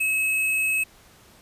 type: tone with sample-and-hold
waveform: sine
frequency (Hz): 2575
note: E7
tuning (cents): -41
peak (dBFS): -20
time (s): 0-0.84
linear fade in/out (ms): 10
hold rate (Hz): 11025
effects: pink hiss -53 dBFS RMS until 1.41 s + resampled to 32000 Hz